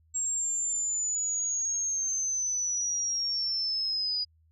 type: linear sweep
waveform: sine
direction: down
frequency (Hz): 7570 to 4904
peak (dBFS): -27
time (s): 0.14-4.25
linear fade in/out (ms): 20
effects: added 80 Hz sine -61 dBFS peak until 4.51 s